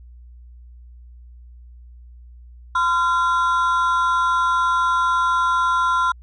triangle ring-modulated tone, 1200 Hz, D6, 37 cents sharp, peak -11 dBFS, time 2.75-6.12 s, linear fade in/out 5 ms, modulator 178 Hz, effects added 60 Hz sine -40 dBFS peak until 6.22 s + resampled to 22050 Hz

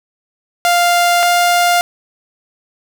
sawtooth tone pair in turn, 698.5 / 701.7 Hz, F5 / F5, 0 / +8 cents, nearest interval unison, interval 8 cents, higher second, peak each -6 dBFS, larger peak neither, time 0.65-1.23 / 1.23-1.81 s, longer neither, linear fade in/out 0 ms, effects none

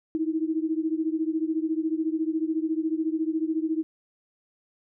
sine beating tone pair, 314 / 328 Hz, D#4 / E4, +16 / -9 cents, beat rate 14 Hz, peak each -26 / -28 dBFS, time 0.15-3.83 s, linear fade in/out 0 ms, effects none

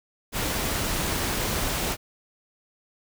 pink noise, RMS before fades -27 dBFS, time 0.32-1.97 s, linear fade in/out 50 ms, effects none

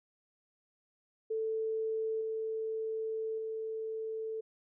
sine tone with level steps, 442.1 Hz, A4, 8 cents sharp, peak -31 / -33 / -35 dBFS, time 1.3-4.41 s, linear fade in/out 10 ms, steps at 2.21 / 3.38 s, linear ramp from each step 2 ms, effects none

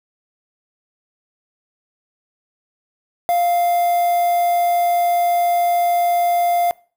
triangle tone with quantisation, 698.5 Hz, F5, in tune, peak -12 dBFS, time 3.29-6.71 s, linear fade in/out 0 ms, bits 5, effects noise-tail reverb RT60 0.4 s tail -24 dB re dry

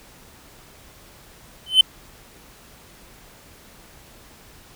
triangle tone with exponential growth, 3056 Hz, G7, 45 cents flat, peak -3 dBFS, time 1.66-1.81 s, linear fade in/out 5 ms, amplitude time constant 32 ms, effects tanh soft clip ceiling 0 dBFS + pink hiss -48 dBFS RMS until 4.75 s

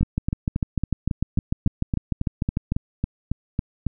two click trains, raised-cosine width 5 ms, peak -10 / -9 dBFS, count 15 / 19, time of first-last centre 0.01-3.867 / 0.03-2.721 s, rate 3.63 / 6.69 Hz, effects none

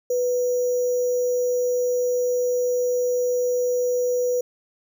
sine tone with sample-and-hold, 493.9 Hz, B4, in tune, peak -19 dBFS, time 0.1-4.41 s, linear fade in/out 5 ms, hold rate 6300 Hz, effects none

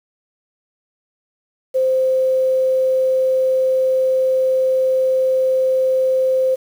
sine tone, 521 Hz, C5, 7 cents flat, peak -13 dBFS, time 1.74-6.56 s, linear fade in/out 20 ms, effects 7-bit

